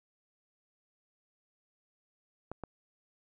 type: clicks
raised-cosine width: 1 ms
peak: -25 dBFS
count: 2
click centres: 2.516 / 2.637 s
effects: none